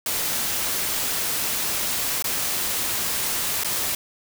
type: noise with dropouts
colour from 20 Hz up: white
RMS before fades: -25 dBFS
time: 0.06-3.95 s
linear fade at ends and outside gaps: 2 ms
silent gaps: 2.224-2.242 / 3.636-3.645 s
effects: none